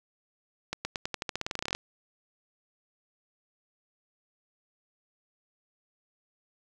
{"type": "accelerating click train", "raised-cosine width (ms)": 0.2, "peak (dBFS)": -14, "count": 19, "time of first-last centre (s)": [0.73, 1.75], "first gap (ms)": 120, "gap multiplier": 0.9, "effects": []}